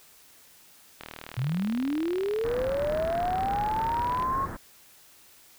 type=click train; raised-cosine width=0.3 ms; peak=-22 dBFS; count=127; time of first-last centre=1.01-4.224 s; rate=39.2 Hz
type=linear sweep; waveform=sine; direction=up; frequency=115.6 to 1097 Hz; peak=-25 dBFS; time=1.37-4.46 s; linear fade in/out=10 ms
type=low-pass noise; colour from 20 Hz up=pink; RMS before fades=-36 dBFS; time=2.44-4.57 s; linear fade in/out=10 ms; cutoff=1800 Hz; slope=48 dB/octave
effects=white hiss -55 dBFS RMS until 5.58 s